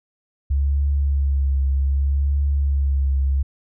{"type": "tone with vibrato", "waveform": "sine", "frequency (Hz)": 69.3, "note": "C#2", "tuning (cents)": 0, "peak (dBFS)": -16, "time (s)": [0.5, 3.43], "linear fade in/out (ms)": 10, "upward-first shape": "triangle", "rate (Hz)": 0.65, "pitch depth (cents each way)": 41, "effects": []}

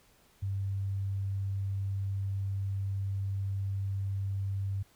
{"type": "tone", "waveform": "sine", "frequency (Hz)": 98, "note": "G2", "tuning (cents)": 0, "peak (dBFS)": -30, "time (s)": [0.42, 4.83], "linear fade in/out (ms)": 10, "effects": ["pink hiss -64 dBFS RMS until 4.95 s"]}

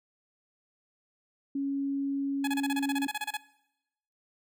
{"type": "tone", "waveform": "sine", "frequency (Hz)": 277.2, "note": "C#4", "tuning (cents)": 0, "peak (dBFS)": -28, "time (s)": [1.55, 3.07], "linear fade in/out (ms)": 5}
{"type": "tone bursts", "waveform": "15% pulse", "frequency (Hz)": 843, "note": "G#5", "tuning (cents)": 26, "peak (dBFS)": -24, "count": 15, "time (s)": [2.44, 3.371], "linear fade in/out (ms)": 5, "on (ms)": 35, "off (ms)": 29}
{"effects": ["noise-tail reverb RT60 0.9 s tail -20 dB re dry"]}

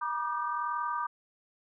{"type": "tone cluster", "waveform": "sine", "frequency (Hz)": [959, 1164, 1205, 1550], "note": ["A#5", "D6", "D6", "G6"], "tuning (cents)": [49, -16, 44, -20], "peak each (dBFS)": [-34, -39, -33, -40], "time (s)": [0.01, 1.07], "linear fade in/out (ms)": 10, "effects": []}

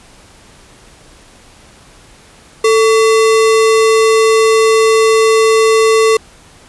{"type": "tone with sample-and-hold", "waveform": "sine", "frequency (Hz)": 442.9, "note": "A4", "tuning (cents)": 11, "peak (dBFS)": -6, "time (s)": [2.64, 6.17], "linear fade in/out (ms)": 5, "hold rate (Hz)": 1575, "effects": ["pink hiss -42 dBFS RMS until 6.68 s", "resampled to 24000 Hz"]}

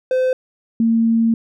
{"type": "tone pair in turn", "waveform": ["triangle", "sine"], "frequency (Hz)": [514, 227.8], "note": ["C5", "A#3"], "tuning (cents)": [-31, -40], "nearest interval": "octave + major second", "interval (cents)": 1409, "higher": "first", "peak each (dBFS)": -12, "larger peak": "neither", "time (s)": [[0.11, 0.33], [0.8, 1.34]], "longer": "second", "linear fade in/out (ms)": 2, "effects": []}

